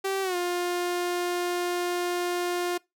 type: tone with pitch glide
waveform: sawtooth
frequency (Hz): 387.6 to 353.4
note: G4 to F4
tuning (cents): -20 to +21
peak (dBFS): -22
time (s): 0.04-2.78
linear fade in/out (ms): 10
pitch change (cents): -159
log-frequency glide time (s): 0.22-0.36
effects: noise-tail reverb RT60 0.2 s tail -23 dB re dry